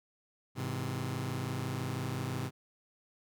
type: chord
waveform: sawtooth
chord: Ab augmented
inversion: none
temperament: just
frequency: 103.83 / 129.78 / 162.23 Hz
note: Ab2 / C3 / E3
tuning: 0 / -14 / -27 cents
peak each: -35 / -32 / -38 dBFS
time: 0.55-2.51 s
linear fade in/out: 50 ms
effects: none